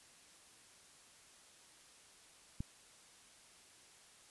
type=click; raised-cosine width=5 ms; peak=-27 dBFS; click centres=2.605 s; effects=white hiss -62 dBFS RMS until 4.3 s + resampled to 24000 Hz